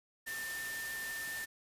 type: tone in noise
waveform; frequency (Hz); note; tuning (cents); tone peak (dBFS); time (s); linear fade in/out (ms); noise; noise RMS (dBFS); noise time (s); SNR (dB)
sine; 1793; A6; +32; -39; 0.26-1.46; 20; white; -44; 0.26-1.46; +2
effects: resampled to 32000 Hz